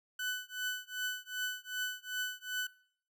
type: tone with tremolo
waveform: 30% pulse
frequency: 1500 Hz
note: F#6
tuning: 23 cents sharp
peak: -29 dBFS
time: 0.19-2.67 s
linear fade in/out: 5 ms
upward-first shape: triangle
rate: 2.6 Hz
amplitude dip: 100%
effects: noise-tail reverb RT60 0.6 s tail -23 dB re dry